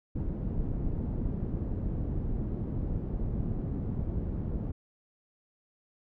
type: low-pass noise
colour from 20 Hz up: pink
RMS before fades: -32 dBFS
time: 0.15-4.72 s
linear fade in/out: 10 ms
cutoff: 260 Hz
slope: 12 dB/octave
effects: none